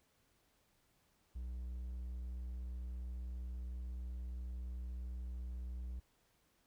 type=tone; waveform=triangle; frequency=61.5 Hz; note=B1; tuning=7 cents flat; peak=-39 dBFS; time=1.35-6 s; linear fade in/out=10 ms; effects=pink hiss -75 dBFS RMS until 6.66 s